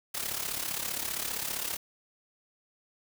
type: noise with amplitude modulation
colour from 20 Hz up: white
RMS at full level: -31 dBFS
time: 0.14-1.77 s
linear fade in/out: 10 ms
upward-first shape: sine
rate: 35.2 Hz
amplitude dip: 70%
effects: none